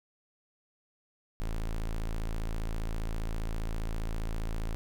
square tone, 27.5 Hz, A0, in tune, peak -31 dBFS, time 1.4-4.75 s, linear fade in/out 0 ms, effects none

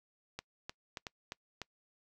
clicks, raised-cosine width 0.2 ms, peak -23 dBFS, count 6, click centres 0.39 / 0.695 / 0.972 / 1.068 / 1.321 / 1.617 s, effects noise-tail reverb RT60 0.1 s tail -25 dB re dry

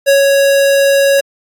square tone with ADSR envelope, 554.4 Hz, C#5, in tune, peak -6 dBFS, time 0.06-1.21 s, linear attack 27 ms, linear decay 140 ms, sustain -2 dB, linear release 11 ms, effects AAC 64 kbps

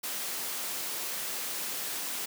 white high-pass noise, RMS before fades -35 dBFS, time 0.03-2.26 s, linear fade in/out 10 ms, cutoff 210 Hz, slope 12 dB/octave, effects none

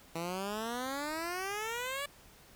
10% pulse exponential sweep, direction up, 162.8 to 580 Hz, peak -27 dBFS, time 0.15-2.06 s, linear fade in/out 5 ms, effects pink hiss -58 dBFS RMS until 2.55 s

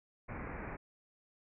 pink low-pass noise, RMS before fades -43 dBFS, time 0.28-0.77 s, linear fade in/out 20 ms, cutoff 2400 Hz, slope 96 dB/octave, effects none

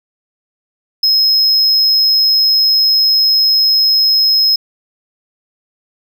triangle tone, 5140 Hz, E8, 45 cents flat, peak -7 dBFS, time 1.03-4.56 s, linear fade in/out 5 ms, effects none

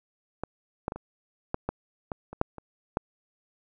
clicks, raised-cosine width 1 ms, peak -17 / -14 / -19 / -24 / -13 / -14 / -18 / -26 / -8 / -26 / -11 dBFS, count 11, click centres 0.436 / 0.881 / 0.921 / 0.96 / 1.544 / 1.69 / 2.118 / 2.33 / 2.414 / 2.583 / 2.971 s, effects none

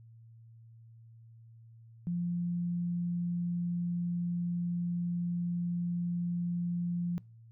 sine tone, 174 Hz, F3, 6 cents flat, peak -30 dBFS, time 2.07-7.18 s, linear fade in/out 0 ms, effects noise-tail reverb RT60 0.4 s tail -26 dB re dry + added 114 Hz sine -52 dBFS peak until 7.51 s

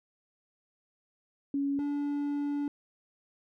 sine / triangle tone pair in turn, 280 / 288 Hz, C#4 / D4, +18 / -34 cents, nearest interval unison, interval 48 cents, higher second, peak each -27 / -27 dBFS, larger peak neither, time 1.54-1.79 / 1.79-2.68 s, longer second, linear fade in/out 2 ms, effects none

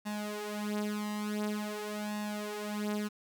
sawtooth tone with flanger, 209.6 Hz, G#3, 16 cents sharp, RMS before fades -36 dBFS, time 0.05-3.09 s, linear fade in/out 20 ms, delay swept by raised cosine 1.1 to 5.8 ms, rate 0.47 Hz, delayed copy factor +0.8, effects 10-bit

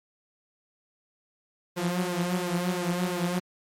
sawtooth tone with flanger, 177.6 Hz, F3, 29 cents sharp, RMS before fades -28 dBFS, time 1.76-3.4 s, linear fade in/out 20 ms, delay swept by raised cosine 1.9 to 7.6 ms, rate 2.9 Hz, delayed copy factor +0.75, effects MP3 64 kbps

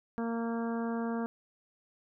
harmonic tone, 230.8 Hz, A#3, 17 cents flat, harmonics 1 / 2 / 3 / 4 / 5 / 6 / 7, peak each -32 / -38 / -42 / -44 / -46 / -48 / -49 dBFS, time 0.18-1.26 s, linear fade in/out 0 ms, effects none

